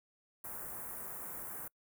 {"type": "band-stop noise", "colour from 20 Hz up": "white", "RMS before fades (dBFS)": -44, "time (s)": [0.44, 1.68], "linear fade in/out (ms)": 5, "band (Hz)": [1600, 10000], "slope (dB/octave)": 24, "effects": ["noise-tail reverb RT60 0.1 s tail -26 dB re dry"]}